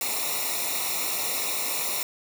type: noise with comb filter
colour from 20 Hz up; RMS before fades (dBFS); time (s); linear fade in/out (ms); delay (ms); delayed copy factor
white; -28; 0.01-2.03; 2; 0.63; -0.85
effects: none